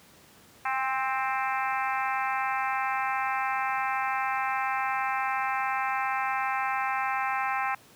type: harmonic tone with a mistuned harmonic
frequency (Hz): 262.8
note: C4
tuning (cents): +8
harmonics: 3 / 4 / 5 / 6 / 7 / 8 / 9 / 10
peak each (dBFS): -30 / -32 / -34 / -36 / -37 / -38 / -39 / -40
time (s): 0.65-7.75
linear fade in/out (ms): 5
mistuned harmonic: 3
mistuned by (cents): +20
effects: pink hiss -55 dBFS RMS until 7.95 s + high-pass 100 Hz 12 dB/octave

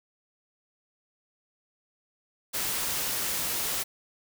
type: noise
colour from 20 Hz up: white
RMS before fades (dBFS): -30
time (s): 2.53-3.84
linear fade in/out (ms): 20
effects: none

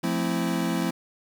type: chord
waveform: square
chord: F major seventh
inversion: none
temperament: equal with one note detuned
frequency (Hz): 174.61 / 220 / 261.6 / 331.3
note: F3 / A3 / C4 / E4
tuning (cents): 0 / 0 / 0 / +9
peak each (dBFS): -29 / -31 / -31 / -31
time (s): 0.03-0.91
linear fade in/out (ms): 10
effects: 9-bit

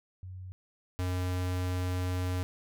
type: tone pair in turn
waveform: sine / square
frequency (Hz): 92.5 / 90.86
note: F#2 / F#2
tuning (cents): 0 / -31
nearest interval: unison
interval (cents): 31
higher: first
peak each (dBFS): -40 / -30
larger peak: second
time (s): 0.23-0.52 / 0.99-2.43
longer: second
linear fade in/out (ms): 0
effects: none

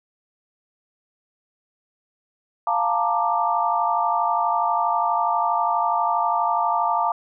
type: chord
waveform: sine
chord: Bb major seventh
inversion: second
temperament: equal with one note detuned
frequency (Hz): 698.5 / 880 / 932.3 / 1181.5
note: F5 / A5 / Bb5 / D6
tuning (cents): 0 / 0 / 0 / +10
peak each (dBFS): -24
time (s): 2.67-7.12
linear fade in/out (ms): 2
effects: none

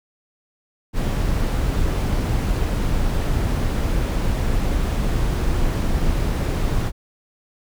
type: noise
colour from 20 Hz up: brown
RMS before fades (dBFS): -20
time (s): 0.93-6.92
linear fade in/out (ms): 50
effects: none

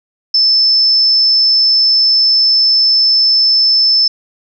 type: tone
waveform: sine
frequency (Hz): 5270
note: E8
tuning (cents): -1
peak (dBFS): -7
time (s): 0.34-4.08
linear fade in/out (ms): 5
effects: none

